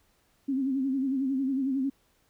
sine tone with vibrato, 267.7 Hz, C4, 40 cents sharp, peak -25 dBFS, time 0.48-1.9 s, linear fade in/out 10 ms, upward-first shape sine, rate 11 Hz, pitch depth 73 cents each way, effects pink hiss -68 dBFS RMS until 2.29 s

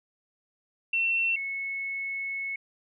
sine tone pair in turn, 2704 / 2197 Hz, E7 / C#7, +43 / -16 cents, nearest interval major third, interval 359 cents, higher first, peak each -23 / -30 dBFS, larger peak first, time 0.93-1.36 / 1.36-2.56 s, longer second, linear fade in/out 5 ms, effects none

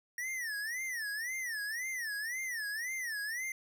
square tone with vibrato, 1864.7 Hz, A#6, in tune, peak -36 dBFS, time 0.18-3.52 s, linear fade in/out 2 ms, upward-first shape sine, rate 1.9 Hz, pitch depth 210 cents each way, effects none

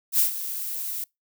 violet noise with ADSR envelope, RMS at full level -18 dBFS, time 0.12-1.04 s, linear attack 73 ms, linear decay 110 ms, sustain -13 dB, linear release 3 ms, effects noise-tail reverb RT60 0.2 s tail -26 dB re dry

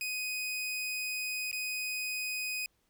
sawtooth tone with dropouts, 2500 Hz, D#7, 8 cents sharp, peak -30 dBFS, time 0.01-2.66 s, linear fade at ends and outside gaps 1 ms, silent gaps 1.514-1.528 s, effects pink hiss -74 dBFS RMS until 2.89 s

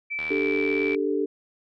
sine tone, 2320 Hz, D7, 22 cents flat, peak -27 dBFS, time 0.1-0.96 s, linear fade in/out 20 ms
click train, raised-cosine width 0.3 ms, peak -21 dBFS, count 60, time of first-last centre 0.19-0.946 s, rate 78 Hz
sine chord, D suspended fourth, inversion none, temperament equal, 293.7 / 392 / 440 Hz, D4 / G4 / A4, 0 / 0 / 0 cents, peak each -27 / -26 / -27 dBFS, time 0.3-1.26 s, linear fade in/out 10 ms
effects none

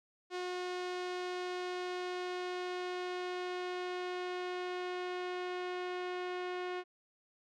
sawtooth tone with low-pass filter sweep, 361.5 Hz, F#4, 40 cents flat, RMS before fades -39 dBFS, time 0.3-6.84 s, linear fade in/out 50 ms, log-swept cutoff 4900 to 2900 Hz, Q 1, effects none

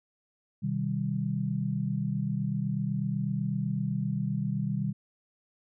sine chord, C minor, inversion none, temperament equal with one note detuned, 127.68 / 155.56 / 196 Hz, C3 / Eb3 / G3, -42 / 0 / 0 cents, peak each -32 / -32 / -31 dBFS, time 0.62-4.93 s, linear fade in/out 20 ms, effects none

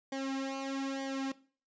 sawtooth tone with flanger, 270.3 Hz, C#4, 44 cents flat, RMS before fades -36 dBFS, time 0.12-1.32 s, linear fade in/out 5 ms, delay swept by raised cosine 0.75 to 3.15 ms, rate 1.1 Hz, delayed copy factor -0.9, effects noise-tail reverb RT60 0.4 s tail -18 dB re dry + resampled to 16000 Hz

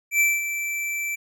square tone with ADSR envelope, 2332 Hz, D7, 13 cents flat, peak -16 dBFS, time 0.11-1.16 s, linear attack 89 ms, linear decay 210 ms, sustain -10 dB, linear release 16 ms, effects none

